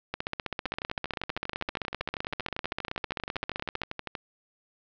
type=two click trains; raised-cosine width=0.3 ms; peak=-17 / -14 dBFS; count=45 / 58; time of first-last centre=0.66-4.152 / 0.14-3.817 s; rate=12.6 / 15.5 Hz; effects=low-pass 5000 Hz 12 dB/octave